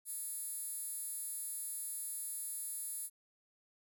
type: tone with high-pass filter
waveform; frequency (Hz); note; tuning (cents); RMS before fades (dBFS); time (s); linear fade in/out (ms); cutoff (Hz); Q
15% pulse; 440; A4; 0; -42; 0.05-3.1; 50; 11000; 4.7
effects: none